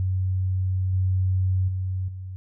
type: tone with level steps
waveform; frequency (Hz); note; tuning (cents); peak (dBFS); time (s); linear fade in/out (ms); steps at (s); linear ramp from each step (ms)
sine; 93.4; F#2; +17; -21 / -19 / -24 / -32; 0-2.36; 0; 0.93 / 1.68 / 2.08; 5
effects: none